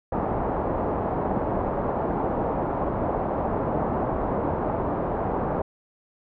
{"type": "low-pass noise", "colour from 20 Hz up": "white", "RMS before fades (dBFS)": -26, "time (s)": [0.12, 5.62], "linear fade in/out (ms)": 5, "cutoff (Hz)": 890, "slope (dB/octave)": 24, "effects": []}